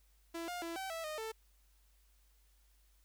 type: tone with pitch steps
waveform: sawtooth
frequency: 334.4 / 708 / 334.6 / 768 / 656 / 616 / 443.1 Hz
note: E4 / F5 / E4 / G5 / E5 / D#5 / A4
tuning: +25 / +23 / +26 / -36 / -9 / -17 / +12 cents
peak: -36 dBFS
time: 0.34-1.32 s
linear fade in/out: 10 ms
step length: 140 ms
effects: added 50 Hz sine -66 dBFS peak until 3.04 s + white hiss -74 dBFS RMS until 3.04 s